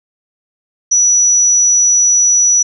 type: tone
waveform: sine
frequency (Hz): 5890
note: F#8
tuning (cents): -9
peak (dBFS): -7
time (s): 0.91-2.63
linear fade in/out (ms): 10
effects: none